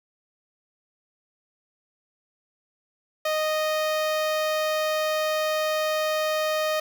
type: tone with notch filter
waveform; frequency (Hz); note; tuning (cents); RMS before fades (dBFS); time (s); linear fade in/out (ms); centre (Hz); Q
sawtooth; 620; D#5; -6; -25; 3.25-6.8; 5; 8600; 1.5
effects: 8-bit